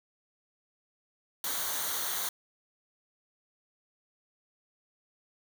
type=noise with comb filter; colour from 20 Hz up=white; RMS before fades=-33 dBFS; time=1.44-2.29 s; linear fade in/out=2 ms; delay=0.39 ms; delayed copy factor=-0.65; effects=none